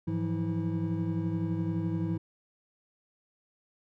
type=tone cluster; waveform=triangle; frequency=103.8 / 166.2 / 177.9 / 323.5 Hz; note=G#2 / E3 / F3 / E4; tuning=0 / +15 / +32 / -32 cents; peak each=-32 / -30 / -35 / -32 dBFS; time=0.07-2.18 s; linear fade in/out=10 ms; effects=none